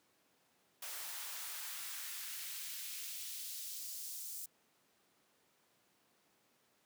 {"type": "noise with high-pass filter sweep", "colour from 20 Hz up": "white", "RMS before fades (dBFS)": -45, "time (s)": [0.82, 4.46], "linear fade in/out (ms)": 5, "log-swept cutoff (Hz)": [670, 6800], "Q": 0.95, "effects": ["pink hiss -73 dBFS RMS until 6.85 s", "high-pass 200 Hz 12 dB/octave"]}